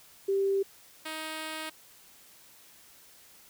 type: tone pair in turn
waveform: sine / 5% pulse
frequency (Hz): 392 / 314.4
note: G4 / D#4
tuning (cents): 0 / +18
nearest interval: major third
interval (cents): 382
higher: first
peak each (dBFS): -24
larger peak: neither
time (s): 0.28-0.63 / 1.05-1.7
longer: second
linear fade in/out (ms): 10
effects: white hiss -56 dBFS RMS until 3.49 s